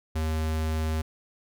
square tone, 78.9 Hz, D#2, 25 cents sharp, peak -26 dBFS, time 0.15-1.02 s, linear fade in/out 10 ms, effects none

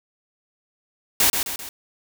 white noise with echo, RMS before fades -17 dBFS, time 1.2-1.3 s, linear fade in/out 2 ms, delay 130 ms, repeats 3, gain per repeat -6 dB, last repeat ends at 1.69 s, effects none

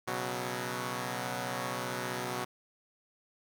5% pulse chord, B suspended second, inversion none, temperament equal, 123.47 / 138.59 / 185 Hz, B2 / C#3 / F#3, 0 / 0 / 0 cents, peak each -25 / -30 / -27 dBFS, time 0.07-2.45 s, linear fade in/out 10 ms, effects none

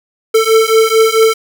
square beating tone pair, 442.7 / 447.2 Hz, A4 / A4, +11 / +28 cents, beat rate 4.5 Hz, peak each -11 dBFS, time 0.34-1.34 s, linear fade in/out 10 ms, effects none

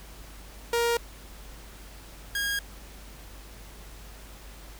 sawtooth tone pair in turn, 470 / 1631.9 Hz, A#4 / G#6, +14 / -31 cents, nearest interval octave + minor seventh, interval 2155 cents, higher second, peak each -19 / -23 dBFS, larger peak first, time 0.73-0.97 / 2.35-2.59 s, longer neither, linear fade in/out 2 ms, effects added 50 Hz sine -45 dBFS peak until 4.79 s + pink hiss -49 dBFS RMS until 4.79 s

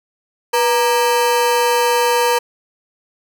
40% pulse ring-modulated tone, 710 Hz, F5, 28 cents sharp, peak -9 dBFS, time 0.53-2.39 s, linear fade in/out 10 ms, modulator 223 Hz, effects none

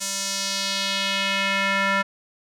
square tone with band-pass filter sweep, 196 Hz, G3, in tune, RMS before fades -24 dBFS, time 0-2.03 s, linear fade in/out 20 ms, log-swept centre 7300 to 1600 Hz, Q 1.7, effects none

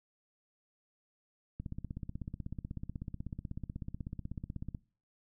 click train, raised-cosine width 5 ms, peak -27 dBFS, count 52, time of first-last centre 1.6-4.748 s, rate 16.2 Hz, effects noise-tail reverb RT60 0.4 s tail -22 dB re dry

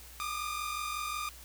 sawtooth tone pair together, 1190 / 1235.5 Hz, D6 / D#6, +22 / -13 cents, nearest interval minor second, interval 65 cents, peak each -33 / -34 dBFS, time 0.2-1.29 s, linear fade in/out 0 ms, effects added 60 Hz sine -52 dBFS peak until 1.44 s + white hiss -52 dBFS RMS until 1.44 s

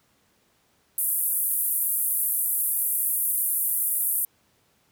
pink band-pass noise, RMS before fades -25 dBFS, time 0.98-4.25 s, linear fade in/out 2 ms, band 10000 to 15000 Hz, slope 48 dB/octave, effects pink hiss -65 dBFS RMS until 4.91 s + high-pass 80 Hz 12 dB/octave

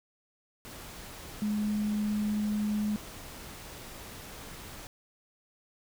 sine tone in noise, 210 Hz, G#3, 19 cents sharp, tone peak -27 dBFS, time 1.42-2.96 s, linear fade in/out 0 ms, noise pink, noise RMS -45 dBFS, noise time 0.65-4.87 s, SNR +15 dB, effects none

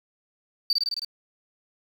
sine tone with echo, 4615 Hz, D8, 31 cents flat, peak -17 dBFS, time 0.7-0.73 s, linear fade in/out 2 ms, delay 53 ms, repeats 6, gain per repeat -2 dB, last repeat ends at 1.048 s, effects tanh soft clip ceiling -17 dBFS + 8-bit

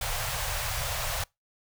pink band-stop noise, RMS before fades -31 dBFS, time 0.01-1.24 s, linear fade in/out 5 ms, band 140 to 520 Hz, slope 48 dB/octave, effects noise-tail reverb RT60 0.2 s tail -25 dB re dry

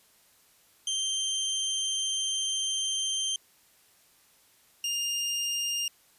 25% pulse tone pair in turn, 3143 / 2814 Hz, G7 / F7, +4 / +12 cents, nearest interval major second, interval 192 cents, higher first, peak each -24 dBFS, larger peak neither, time 0.87-3.36 / 4.84-5.88 s, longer first, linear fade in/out 2 ms, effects white hiss -62 dBFS RMS until 6.18 s + resampled to 32000 Hz

